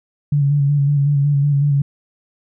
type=tone with vibrato; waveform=sine; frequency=142.8 Hz; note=D3; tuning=48 cents flat; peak=-12 dBFS; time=0.32-1.82 s; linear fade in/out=5 ms; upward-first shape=square; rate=5.4 Hz; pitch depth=31 cents each way; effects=none